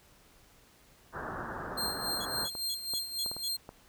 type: low-pass noise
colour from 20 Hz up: white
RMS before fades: -39 dBFS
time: 1.12-2.49 s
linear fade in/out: 50 ms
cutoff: 1700 Hz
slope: 96 dB/octave
type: tone with tremolo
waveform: sawtooth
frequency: 4186 Hz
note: C8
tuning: in tune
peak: -28 dBFS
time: 1.77-3.57 s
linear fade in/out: 10 ms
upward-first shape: sine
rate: 3.6 Hz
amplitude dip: 65%
type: clicks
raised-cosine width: 1 ms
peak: -29 dBFS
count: 9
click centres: 1.881 / 2.003 / 2.381 / 2.552 / 2.937 / 3.262 / 3.315 / 3.366 / 3.691 s
type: tone bursts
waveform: sawtooth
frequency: 3368 Hz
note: G#7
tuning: 24 cents sharp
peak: -35 dBFS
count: 6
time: 2.2-3.486 s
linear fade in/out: 10 ms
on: 56 ms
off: 190 ms
effects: pink hiss -61 dBFS RMS until 3.88 s